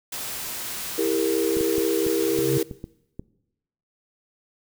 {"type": "noise", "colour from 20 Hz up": "white", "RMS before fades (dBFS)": -32, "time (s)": [0.12, 2.63], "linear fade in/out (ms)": 5}
{"type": "chord", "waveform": "sine", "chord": "E diminished", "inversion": "none", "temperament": "equal with one note detuned", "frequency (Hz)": [329.6, 401.9, 466.2], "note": ["E4", "G4", "Bb4"], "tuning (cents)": [0, 43, 0], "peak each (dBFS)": -25, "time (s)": [0.98, 2.63], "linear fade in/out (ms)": 5}
{"type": "clicks", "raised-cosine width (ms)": 3, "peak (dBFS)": -20, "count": 8, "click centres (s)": [1.569, 1.609, 1.782, 2.066, 2.389, 2.712, 2.841, 3.195]}
{"type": "tone with exponential growth", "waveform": "sine", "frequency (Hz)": 136.2, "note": "C#3", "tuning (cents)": -30, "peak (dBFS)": -20, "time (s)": [2.13, 2.58], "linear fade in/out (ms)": 5, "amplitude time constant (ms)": 96}
{"effects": ["noise-tail reverb RT60 0.9 s tail -21 dB re dry"]}